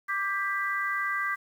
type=chord; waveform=sine; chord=G major; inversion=second; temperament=equal with one note detuned; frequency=1174.7 / 1589 / 1975.5 Hz; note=D6 / G6 / B6; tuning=0 / +23 / 0 cents; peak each=-31 dBFS; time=0.08-1.36 s; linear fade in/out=20 ms; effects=9-bit